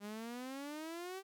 sawtooth exponential sweep, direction up, 201.2 to 392 Hz, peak -39 dBFS, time 0-1.23 s, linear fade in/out 50 ms, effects none

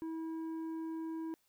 triangle tone with tanh clipping, 323.7 Hz, E4, 31 cents flat, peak -39 dBFS, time 0.02-1.34 s, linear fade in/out 0 ms, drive 11 dB, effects white hiss -75 dBFS RMS until 1.48 s

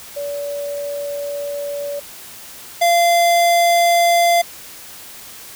sine / square tone pair in turn, 573 / 688.8 Hz, D5 / F5, -43 / -24 cents, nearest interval minor third, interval 319 cents, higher second, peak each -22 / -12 dBFS, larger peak second, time 0.16-2 / 2.81-4.42 s, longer first, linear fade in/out 10 ms, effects white hiss -37 dBFS RMS until 5.55 s

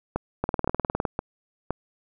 two click trains, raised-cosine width 1 ms, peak -10 / -11 dBFS, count 13 / 4, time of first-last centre 0.44-1.052 / 0.16-1.706 s, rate 19.6 / 1.94 Hz, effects none

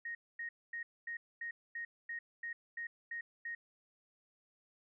sine tone bursts, 1866 Hz, A#6, 1 cent sharp, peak -39 dBFS, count 11, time 0.05-3.55 s, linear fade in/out 5 ms, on 100 ms, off 240 ms, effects none

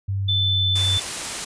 sine tone with pitch glide, 98 to 94.55 Hz, G2 to F#2, 0 to +38 cents, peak -21 dBFS, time 0.08-0.98 s, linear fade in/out 10 ms, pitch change -62 cents, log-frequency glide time 0.31-0.76 s
sine tone, 3523 Hz, A7, 1 cent sharp, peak -19 dBFS, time 0.28-1 s, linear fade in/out 10 ms
white noise, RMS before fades -28 dBFS, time 0.75-1.45 s, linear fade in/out 10 ms
effects resampled to 22050 Hz

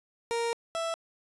30% pulse tone pair in turn, 466.2 / 661.6 Hz, A#4 / E5, 0 / +6 cents, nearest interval tritone, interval 606 cents, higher second, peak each -25 / -27 dBFS, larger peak first, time 0.31-0.53 / 0.75-0.94 s, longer first, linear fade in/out 0 ms, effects resampled to 24000 Hz

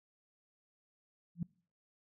sine tone with exponential growth, 171 Hz, F3, 36 cents flat, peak -29 dBFS, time 1.35-1.43 s, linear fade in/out 5 ms, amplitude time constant 17 ms, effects noise-tail reverb RT60 0.5 s tail -25 dB re dry

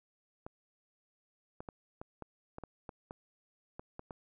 clicks, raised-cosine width 1 ms, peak -29 dBFS, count 12, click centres 0.465 / 1.605 / 1.688 / 2.015 / 2.223 / 2.584 / 2.637 / 2.892 / 3.109 / 3.795 / 3.994 / 4.108 s, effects none

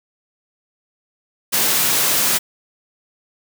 white high-pass noise, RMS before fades -17 dBFS, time 1.52-2.39 s, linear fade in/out 20 ms, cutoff 120 Hz, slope 24 dB/octave, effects none

